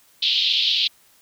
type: band-pass noise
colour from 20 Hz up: pink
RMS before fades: -20 dBFS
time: 0.22-0.88 s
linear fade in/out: 10 ms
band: 3000 to 4200 Hz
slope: 48 dB/octave
effects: white hiss -56 dBFS RMS until 1.21 s